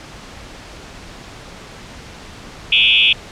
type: tone with frequency modulation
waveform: sine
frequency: 2960 Hz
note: F#7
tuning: in tune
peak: -9 dBFS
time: 2.72-3.13 s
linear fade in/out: 5 ms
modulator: 114 Hz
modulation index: 4.6
effects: pink hiss -36 dBFS RMS until 3.31 s + low-pass 6000 Hz 12 dB/octave